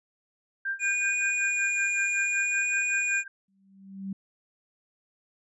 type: tone with tremolo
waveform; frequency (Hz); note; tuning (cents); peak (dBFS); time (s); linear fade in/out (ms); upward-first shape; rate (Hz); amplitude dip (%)
sine; 1584; G6; +18; -26; 0.65-3.28; 5; sine; 5.3; 90
type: tone with vibrato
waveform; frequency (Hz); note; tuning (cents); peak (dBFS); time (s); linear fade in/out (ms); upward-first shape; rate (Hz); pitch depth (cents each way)
square; 2446; D#7; -30; -26; 0.79-3.24; 50; sine; 0.62; 10
type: tone with exponential growth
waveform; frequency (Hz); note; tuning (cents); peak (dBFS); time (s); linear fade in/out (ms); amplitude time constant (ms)
sine; 194.1; G3; -17; -29; 3.48-4.13; 5; 140
effects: resampled to 24000 Hz